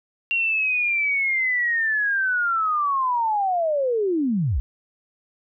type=linear sweep; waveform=sine; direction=down; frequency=2766 to 48.47 Hz; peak=-19 dBFS; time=0.31-4.6 s; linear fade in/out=0 ms; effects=none